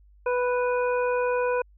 harmonic tone, 493.9 Hz, B4, in tune, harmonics 1 / 2 / 3 / 5, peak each -23 / -29 / -33 / -37 dBFS, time 0.26-1.62 s, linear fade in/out 5 ms, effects added 50 Hz sine -52 dBFS peak until 1.77 s

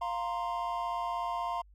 triangle chord, F suspended fourth, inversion none, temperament just, 698.5 / 931.3 / 1047.7 Hz, F5 / Bb5 / C6, 0 / -2 / +2 cents, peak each -34 dBFS, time 0.01-1.62 s, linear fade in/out 10 ms, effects added 50 Hz sine -55 dBFS peak until 1.74 s

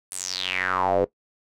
square tone with band-pass filter sweep, 46.25 Hz, F#1, in tune, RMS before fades -25 dBFS, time 0.11-1.05 s, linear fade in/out 10 ms, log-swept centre 10000 to 450 Hz, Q 6.1, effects noise-tail reverb RT60 0.1 s tail -18 dB re dry

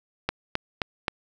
click train, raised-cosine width 0.3 ms, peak -8 dBFS, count 4, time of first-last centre 0.29-1.082 s, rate 3.79 Hz, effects none

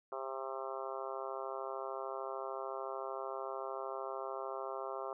harmonic tone, 133.4 Hz, C3, 34 cents sharp, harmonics 3 / 4 / 5 / 6 / 7 / 8 / 9 / 10, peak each -45 / -45 / -45 / -48 / -50 / -47 / -48 / -51 dBFS, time 0.12-5.13 s, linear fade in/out 2 ms, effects none

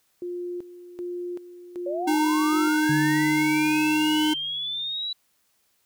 sine tone with tremolo, 353.4 Hz, F4, 21 cents sharp, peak -29 dBFS, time 0.22-2.68 s, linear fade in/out 2 ms, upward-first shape square, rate 1.3 Hz, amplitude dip 75%
sine linear sweep, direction up, 543 to 3951 Hz, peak -27 dBFS, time 1.86-5.13 s, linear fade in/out 5 ms
square tone, 306.9 Hz, D#4, 24 cents flat, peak -21 dBFS, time 2.07-4.34 s, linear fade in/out 10 ms
sine tone with exponential decay, 147.4 Hz, D3, 7 cents sharp, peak -23 dBFS, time 2.89-4.96 s, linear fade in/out 5 ms, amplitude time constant 450 ms
effects white hiss -68 dBFS RMS until 5.85 s

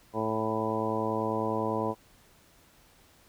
harmonic tone with a mistuned harmonic, 110 Hz, A2, in tune, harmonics 1 / 2 / 3 / 4 / 5 / 6 / 7 / 8 / 9, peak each -38 / -35 / -35 / -34 / -35 / -38 / -38 / -40 / -34 dBFS, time 0.13-1.95 s, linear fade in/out 50 ms, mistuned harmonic 8, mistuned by +23 cents, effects pink hiss -60 dBFS RMS until 3.28 s

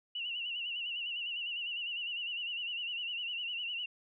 sine tone with vibrato, 2840 Hz, F7, 28 cents sharp, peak -35 dBFS, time 0.15-3.86 s, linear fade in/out 5 ms, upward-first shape sine, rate 9.9 Hz, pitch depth 84 cents each way, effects none

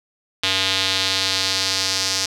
square tone with band-pass filter sweep, 95.5 Hz, G2, 45 cents flat, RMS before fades -21 dBFS, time 0.43-2.26 s, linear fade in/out 5 ms, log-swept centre 3500 to 5300 Hz, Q 2.5, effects none

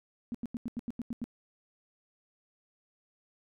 sine tone bursts, 236.4 Hz, A#3, 24 cents sharp, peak -32 dBFS, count 9, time 0.32-1.241 s, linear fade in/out 0 ms, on 25 ms, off 87 ms, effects none

